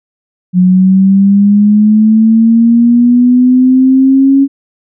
sine linear sweep, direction up, 180 to 276.3 Hz, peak -3 dBFS, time 0.53-4.48 s, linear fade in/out 50 ms, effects none

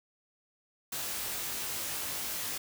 white noise with comb filter, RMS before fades -36 dBFS, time 0.92-2.58 s, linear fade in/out 5 ms, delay 20 ms, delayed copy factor +1, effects none

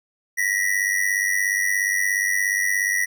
square ring-modulated tone, 1927 Hz, B6, 43 cents flat, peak -17 dBFS, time 0.37-3.06 s, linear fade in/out 20 ms, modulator 48.5 Hz, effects none

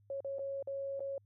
sine tone with dropouts, 550 Hz, C#5, 14 cents flat, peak -36 dBFS, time 0.1-1.18 s, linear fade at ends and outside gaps 2 ms, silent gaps 0.205-0.246 / 0.385-0.392 / 0.626-0.673 / 0.995-1.004 s, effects added 102 Hz sine -64 dBFS peak until 1.25 s

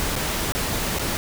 pink noise with dropouts, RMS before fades -25 dBFS, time 0-1.17 s, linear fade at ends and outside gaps 0 ms, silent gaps 0.155-0.162 / 0.521-0.55 / 0.986-0.994 s, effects none

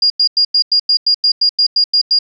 sine tone bursts, 4836 Hz, D8, 50 cents sharp, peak -8 dBFS, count 13, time 0.02-2.189 s, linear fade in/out 5 ms, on 81 ms, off 93 ms, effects none

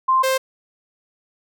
sine / sawtooth tone pair in turn, 1047 / 526.2 Hz, C6 / C5, +1 / +10 cents, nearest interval octave, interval 1191 cents, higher first, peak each -13 dBFS, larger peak neither, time 0.08-0.23 / 0.23-0.38 s, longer neither, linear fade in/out 10 ms, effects none

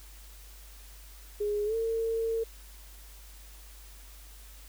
sine tone with pitch glide, 415.3 to 452.9 Hz, G#4 to A#4, 0 to -50 cents, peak -27 dBFS, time 1.4-2.44 s, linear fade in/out 10 ms, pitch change +150 cents, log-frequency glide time 1.65-1.75 s, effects added 50 Hz sine -48 dBFS peak until 4.68 s + white hiss -54 dBFS RMS until 4.68 s

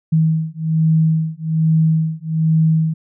sine beating tone pair, 159.1 / 160.3 Hz, D#3 / E3, +39 / -48 cents, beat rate 1.2 Hz, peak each -16 dBFS, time 0.12-2.94 s, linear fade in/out 10 ms, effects none

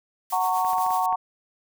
blue noise with tremolo, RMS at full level -35 dBFS, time 0.3-1.06 s, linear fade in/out 2 ms, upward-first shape triangle, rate 8.1 Hz, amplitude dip 70%
sine chord, F# major, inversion none, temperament equal with one note detuned, 740 / 912.6 / 1108.7 Hz, F#5 / A#5 / C#6, 0 / -37 / 0 cents, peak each -24 / -25 / -26 dBFS, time 0.32-1.16 s, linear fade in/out 10 ms
clicks, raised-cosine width 0.5 ms, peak -25 dBFS, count 6, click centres 0.648 / 0.733 / 0.783 / 0.864 / 0.906 / 1.126 s
effects none

